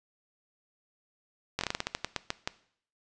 slowing click train, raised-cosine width 0.2 ms, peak -12 dBFS, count 13, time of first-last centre 1.59-2.475 s, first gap 21 ms, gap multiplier 1.21, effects noise-tail reverb RT60 0.6 s tail -18 dB re dry + resampled to 22050 Hz

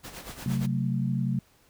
pink noise with tremolo, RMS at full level -39 dBFS, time 0.03-0.67 s, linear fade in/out 20 ms, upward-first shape sine, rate 8.5 Hz, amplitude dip 65%
sine chord, F# diminished, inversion second, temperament just, 133.2 / 185 / 222 Hz, C3 / F#3 / A3, +31 / 0 / +16 cents, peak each -27 / -30 / -31 dBFS, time 0.46-1.39 s, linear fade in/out 2 ms
effects pink hiss -62 dBFS RMS until 1.69 s

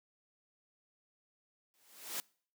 white noise with exponential growth, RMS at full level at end -36 dBFS, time 1.74-2.2 s, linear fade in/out 0 ms, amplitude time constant 100 ms, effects noise-tail reverb RT60 0.5 s tail -25 dB re dry + high-pass 200 Hz 12 dB/octave

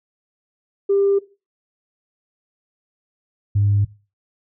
sine tone pair in turn, 397.4 / 101.67 Hz, G4 / G#2, +24 / -36 cents, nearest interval 2 octaves, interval 2360 cents, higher first, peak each -13 dBFS, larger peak neither, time 0.89-1.19 / 3.55-3.85 s, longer neither, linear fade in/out 10 ms, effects noise-tail reverb RT60 0.3 s tail -18 dB re dry + tanh soft clip ceiling -9 dBFS

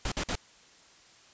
pink noise bursts, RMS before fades -31 dBFS, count 3, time 0.05-0.354 s, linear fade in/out 2 ms, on 68 ms, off 50 ms, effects white hiss -57 dBFS RMS until 1.33 s + resampled to 16000 Hz

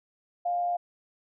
sine tone with frequency modulation, 703 Hz, F5, 11 cents sharp, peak -25 dBFS, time 0.45-0.77 s, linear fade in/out 10 ms, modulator 123 Hz, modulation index 0.22, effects none

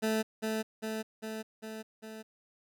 20% pulse tone with echo, 219.2 Hz, A3, 6 cents flat, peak -23 dBFS, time 0.02-0.23 s, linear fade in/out 20 ms, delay 400 ms, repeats 5, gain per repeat -3 dB, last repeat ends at 2.23 s, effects none

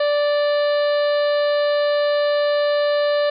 harmonic tone with a mistuned harmonic, 585 Hz, D5, 7 cents flat, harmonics 1 / 2 / 3 / 4 / 5 / 6 / 7 / 8, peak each -16 / -29 / -29 / -40 / -35 / -37 / -34 / -41 dBFS, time 0-3.3 s, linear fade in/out 5 ms, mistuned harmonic 6, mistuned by +46 cents, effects none

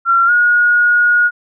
sine tone with pitch glide, 1368 to 1443.5 Hz, F6 to F#6, -36 to -43 cents, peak -8 dBFS, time 0.05-1.31 s, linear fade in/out 50 ms, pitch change +93 cents, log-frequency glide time 0.26-0.31 s, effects none

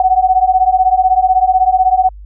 sine beating tone pair, 740 / 756 Hz, F#5 / F#5, 0 / +37 cents, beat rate 16 Hz, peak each -11 dBFS, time 0-2.09 s, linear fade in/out 2 ms, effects added 50 Hz sine -30 dBFS peak until 2.25 s

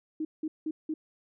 sine tone bursts, 312.7 Hz, D#4, 9 cents sharp, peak -29 dBFS, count 4, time 0.2-0.94 s, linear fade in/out 5 ms, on 50 ms, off 180 ms, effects none

